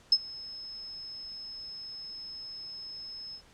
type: tone with ADSR envelope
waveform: sine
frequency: 5190 Hz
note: E8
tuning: 28 cents flat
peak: -15 dBFS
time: 0.12-3.42 s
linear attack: 4 ms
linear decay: 49 ms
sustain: -24 dB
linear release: 79 ms
effects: pink hiss -59 dBFS RMS until 3.53 s + low-pass 8000 Hz 12 dB/octave